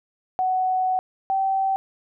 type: tone pair in turn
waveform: sine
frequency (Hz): 745 / 772.6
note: F#5 / G5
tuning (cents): +12 / -25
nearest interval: minor second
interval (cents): 63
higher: second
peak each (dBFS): -19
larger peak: neither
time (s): 0.39-0.99 / 1.3-1.76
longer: first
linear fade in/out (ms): 0
effects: none